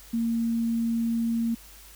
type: tone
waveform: sine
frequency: 230.3 Hz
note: A#3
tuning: 21 cents flat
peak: -23 dBFS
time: 0.13-1.55 s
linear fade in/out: 10 ms
effects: added 50 Hz sine -51 dBFS peak until 1.95 s + white hiss -50 dBFS RMS until 1.95 s